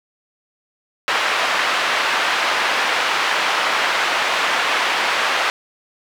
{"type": "band-pass noise", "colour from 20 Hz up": "pink", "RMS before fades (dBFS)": -19, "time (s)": [1.08, 5.5], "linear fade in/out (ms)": 0, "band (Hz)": [920, 3000], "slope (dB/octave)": 12, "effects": []}